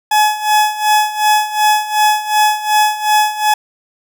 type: tone with tremolo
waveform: 40% pulse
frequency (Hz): 849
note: G#5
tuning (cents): +38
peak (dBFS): -7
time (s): 0.11-3.54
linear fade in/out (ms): 5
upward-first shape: sine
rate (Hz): 2.7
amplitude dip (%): 80
effects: none